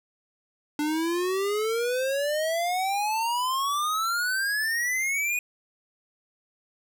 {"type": "exponential sweep", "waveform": "square", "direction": "up", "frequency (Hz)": [293.7, 2489], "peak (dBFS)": -25, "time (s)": [0.79, 5.39], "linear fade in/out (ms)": 2, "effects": []}